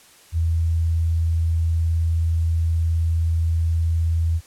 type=tone with vibrato; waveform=sine; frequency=82.41 Hz; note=E2; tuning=in tune; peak=-17 dBFS; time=0.32-4.41 s; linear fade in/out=50 ms; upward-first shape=sine; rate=19 Hz; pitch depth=12 cents each way; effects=white hiss -50 dBFS RMS until 4.46 s + low-pass 11000 Hz 12 dB/octave